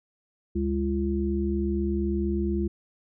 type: tone cluster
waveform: sine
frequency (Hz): 72.3 / 200.9 / 343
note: D2 / G3 / F4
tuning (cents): -27 / +43 / -31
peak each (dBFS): -28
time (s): 0.55-2.68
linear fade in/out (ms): 10
effects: none